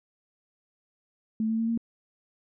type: tone with pitch steps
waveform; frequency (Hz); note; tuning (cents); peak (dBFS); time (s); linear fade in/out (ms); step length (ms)
sine; 220 / 223.5 / 227 / 230.5; A3 / A3 / A#3 / A#3; 0 / +27 / -46 / -19; -24; 1.4-1.776; 2; 94
effects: none